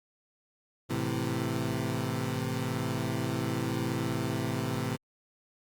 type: chord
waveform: 20% pulse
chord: A minor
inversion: none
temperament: equal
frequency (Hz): 110 / 130.81 / 164.81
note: A2 / C3 / E3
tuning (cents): 0 / 0 / 0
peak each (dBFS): -29 / -28 / -31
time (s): 0.89-4.97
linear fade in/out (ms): 20
effects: Opus 48 kbps